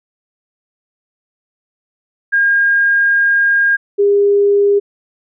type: tone pair in turn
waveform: sine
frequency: 1618 / 404.5 Hz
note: G#6 / G#4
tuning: -46 / -46 cents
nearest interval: 2 octaves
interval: 2400 cents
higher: first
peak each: -9 / -8 dBFS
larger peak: second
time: 2.32-3.77 / 3.98-4.8 s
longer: first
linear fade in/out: 20 ms
effects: none